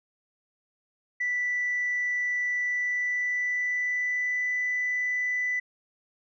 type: tone with pitch glide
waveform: sine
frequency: 1972 to 1990.3 Hz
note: B6 to B6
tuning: -3 to +13 cents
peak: -24 dBFS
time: 1.2-5.6 s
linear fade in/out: 10 ms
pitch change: +16 cents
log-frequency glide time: 2.59-4.5 s
effects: tanh soft clip ceiling -21 dBFS